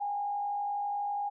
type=tone with frequency modulation; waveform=sine; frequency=815 Hz; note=G#5; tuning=33 cents flat; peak=-30 dBFS; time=0-1.3 s; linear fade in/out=20 ms; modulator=52.1 Hz; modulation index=0.34; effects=none